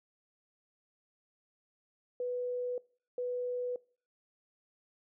sine tone bursts at uneven times, 493.9 Hz, B4, in tune, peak -32 dBFS, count 2, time 2.2-2.78 / 3.18-3.76 s, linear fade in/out 2 ms, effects noise-tail reverb RT60 0.4 s tail -23 dB re dry

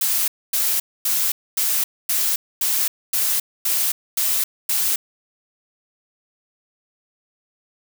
blue noise bursts, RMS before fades -20 dBFS, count 10, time 0.01-4.96 s, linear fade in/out 5 ms, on 270 ms, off 250 ms, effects none

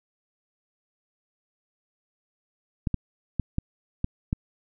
clicks, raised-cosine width 5 ms, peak -12 dBFS, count 6, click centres 2.872 / 2.943 / 3.397 / 3.584 / 4.044 / 4.329 s, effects none

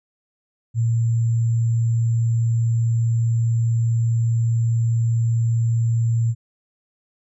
sine tone with sample-and-hold, 115.6 Hz, A#2, 14 cents flat, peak -16 dBFS, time 0.74-6.35 s, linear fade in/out 50 ms, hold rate 7350 Hz, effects resampled to 22050 Hz

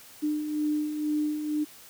sine beating tone pair, 299.4 / 301.5 Hz, D4 / D4, +33 / +46 cents, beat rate 2.1 Hz, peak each -35 / -26 dBFS, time 0.22-1.65 s, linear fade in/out 20 ms, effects white hiss -50 dBFS RMS until 1.89 s

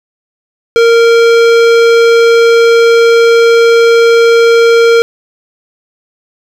sine tone with hard clipping, 463.4 Hz, A#4, 10 cents flat, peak -5 dBFS, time 0.76-5.02 s, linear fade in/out 0 ms, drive 17 dB, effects none

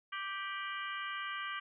harmonic tone with a mistuned harmonic, 392 Hz, G4, in tune, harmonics 3 / 4 / 5 / 6 / 7 / 8, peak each -41 / -43 / -45 / -47 / -48 / -49 dBFS, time 0.12-1.6 s, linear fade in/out 10 ms, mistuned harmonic 7, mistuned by +80 cents, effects none

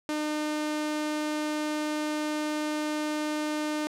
sawtooth tone, 303.1 Hz, D#4, 45 cents flat, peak -24 dBFS, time 0.09-3.87 s, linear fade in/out 0 ms, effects low-pass 10000 Hz 12 dB/octave

